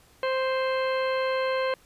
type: harmonic tone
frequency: 523.3 Hz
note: C5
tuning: in tune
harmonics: 1 / 2 / 3 / 4 / 5 / 6 / 8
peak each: -25 / -31 / -35 / -37 / -39 / -41 / -43 dBFS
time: 0.23-1.74 s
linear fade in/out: 2 ms
effects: pink hiss -58 dBFS RMS until 1.85 s + resampled to 32000 Hz